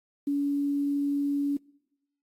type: tone with quantisation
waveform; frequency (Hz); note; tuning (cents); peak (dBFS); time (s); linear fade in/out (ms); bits
sine; 284.1; C#4; +43; -24; 0.27-1.57; 5; 9
effects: noise-tail reverb RT60 1.0 s tail -26 dB re dry + AAC 48 kbps

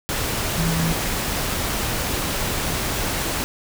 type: tone in noise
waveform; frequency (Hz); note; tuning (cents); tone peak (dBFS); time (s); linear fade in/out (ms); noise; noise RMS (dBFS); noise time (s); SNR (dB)
sine; 164.81; E3; 0; -20; 0.58-0.93; 0; pink; -24; 0.09-3.44; +1
effects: none

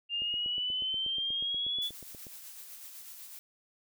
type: exponential sweep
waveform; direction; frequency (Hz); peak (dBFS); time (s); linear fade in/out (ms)
sine; up; 2794 to 3451; -30; 0.09-1.91; 50
type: click train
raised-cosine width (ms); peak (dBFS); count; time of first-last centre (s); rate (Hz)
2; -36; 18; 0.22-2.268; 8.3
type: noise with tremolo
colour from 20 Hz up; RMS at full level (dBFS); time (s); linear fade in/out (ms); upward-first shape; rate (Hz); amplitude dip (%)
blue; -46; 1.82-3.39; 0; sine; 8; 35
effects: none

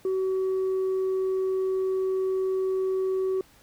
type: tone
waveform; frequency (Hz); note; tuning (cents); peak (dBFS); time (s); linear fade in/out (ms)
sine; 378.3; F#4; +38; -21; 0.05-3.41; 2
effects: tanh soft clip ceiling -22 dBFS + pink hiss -57 dBFS RMS until 3.62 s

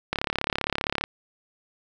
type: click train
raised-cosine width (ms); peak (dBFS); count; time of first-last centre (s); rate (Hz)
0.3; -8; 33; 0.13-1.039; 35.2
effects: none

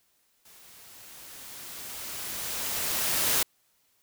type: noise with level ramp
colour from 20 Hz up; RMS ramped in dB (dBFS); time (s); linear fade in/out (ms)
white; -54 to -24; 0.45-3.43; 5
effects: white hiss -69 dBFS RMS until 4.02 s

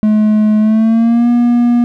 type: tone with pitch glide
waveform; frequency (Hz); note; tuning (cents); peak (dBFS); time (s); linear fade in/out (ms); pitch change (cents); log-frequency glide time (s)
triangle; 213.6 to 239.8; G#3 to A#3; +49 to +49; -5; 0.03-1.84; 0; +200; 0.59-1.29
effects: none

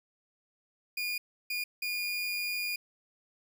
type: tone bursts at uneven times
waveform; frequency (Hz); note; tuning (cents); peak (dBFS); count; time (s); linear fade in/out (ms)
30% pulse; 2431; D#7; -41; -29; 3; 0.97-1.18 / 1.5-1.64 / 1.82-2.76; 5
effects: none

